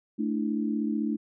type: chord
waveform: sine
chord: A suspended fourth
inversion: none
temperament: equal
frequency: 220 / 293.7 / 329.6 Hz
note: A3 / D4 / E4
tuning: 0 / 0 / 0 cents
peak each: -28 / -30 / -34 dBFS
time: 0.18-1.17 s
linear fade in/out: 20 ms
effects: none